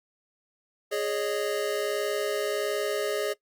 square chord, Ab suspended fourth, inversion none, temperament equal with one note detuned, 415.3 / 554.4 / 615.8 Hz, Ab4 / Db5 / Eb5, 0 / 0 / -18 cents, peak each -30 / -33 / -33 dBFS, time 0.91-3.34 s, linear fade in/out 20 ms, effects noise-tail reverb RT60 0.1 s tail -20 dB re dry + Opus 48 kbps

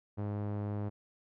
sawtooth tone with low-pass filter, 103.1 Hz, G#2, 12 cents flat, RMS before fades -36 dBFS, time 0.17-0.9 s, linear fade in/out 20 ms, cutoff 900 Hz, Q 0.66, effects none

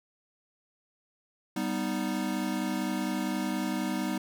square chord, G augmented, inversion none, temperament equal, 196 / 246.9 / 311.1 Hz, G3 / B3 / D#4, 0 / 0 / 0 cents, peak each -34 dBFS, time 1.56-4.18 s, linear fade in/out 5 ms, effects none

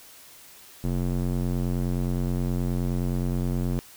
square tone with band-pass filter, 44.77 Hz, F1, 44 cents sharp, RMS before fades -26 dBFS, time 0.84-3.79 s, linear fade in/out 0 ms, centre 190 Hz, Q 0.96, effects white hiss -49 dBFS RMS until 3.96 s

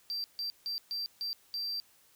triangle tone bursts at uneven times, 4699 Hz, D8, in tune, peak -32 dBFS, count 6, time 0.1-0.24 / 0.39-0.5 / 0.66-0.78 / 0.91-1.06 / 1.21-1.33 / 1.54-1.8 s, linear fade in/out 0 ms, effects white hiss -64 dBFS RMS until 2.15 s

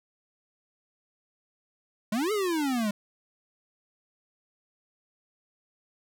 square exponential two-way sweep, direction up then down, 200 to 440 to 200 Hz, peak -26 dBFS, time 2.12-2.91 s, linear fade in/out 5 ms, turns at 2.32 s, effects none

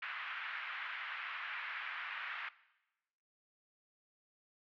pink band-pass noise, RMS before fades -43 dBFS, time 0.02-2.49 s, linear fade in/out 5 ms, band 1300 to 2600 Hz, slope 24 dB/octave, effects noise-tail reverb RT60 1.0 s tail -19 dB re dry + low-pass 4000 Hz 12 dB/octave

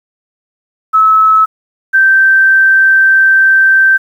sine tone pair in turn, 1297 / 1559.2 Hz, E6 / G6, -28 / -10 cents, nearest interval minor third, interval 318 cents, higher second, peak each -4 dBFS, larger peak neither, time 0.93-1.46 / 1.93-3.98 s, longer second, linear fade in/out 20 ms, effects 7-bit

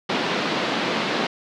pink band-pass noise, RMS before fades -24 dBFS, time 0.09-1.27 s, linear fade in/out 5 ms, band 190 to 4300 Hz, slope 24 dB/octave, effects none

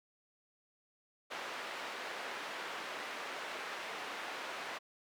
white band-pass noise, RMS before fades -43 dBFS, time 1.3-4.79 s, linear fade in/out 20 ms, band 390 to 2100 Hz, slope 12 dB/octave, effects none

